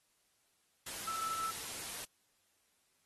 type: tone in noise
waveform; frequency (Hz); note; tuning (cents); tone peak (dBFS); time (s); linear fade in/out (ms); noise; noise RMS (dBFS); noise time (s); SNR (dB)
sine; 1318.5; E6; 0; -36; 1.07-1.51; 10; white; -43; 0.86-2.05; +4
effects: white hiss -75 dBFS RMS until 3.05 s + AAC 32 kbps